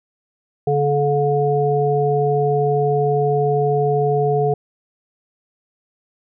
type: harmonic tone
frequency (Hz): 143.7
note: D3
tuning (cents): -37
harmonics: 1 / 3 / 5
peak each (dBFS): -20 / -17 / -21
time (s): 0.67-4.54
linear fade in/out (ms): 5
effects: none